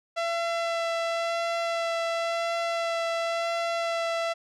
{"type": "tone with vibrato", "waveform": "sawtooth", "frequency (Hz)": 672, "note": "E5", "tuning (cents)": 33, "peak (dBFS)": -22, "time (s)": [0.16, 4.34], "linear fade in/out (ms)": 20, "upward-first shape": "sine", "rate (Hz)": 0.94, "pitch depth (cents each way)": 10, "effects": ["low-pass 5000 Hz 12 dB/octave"]}